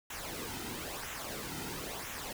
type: noise with flanger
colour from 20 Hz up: pink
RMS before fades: -41 dBFS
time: 0.1-2.33 s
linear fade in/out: 5 ms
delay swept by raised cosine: 0.21 to 1.81 ms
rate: 1 Hz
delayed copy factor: -0.6
effects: none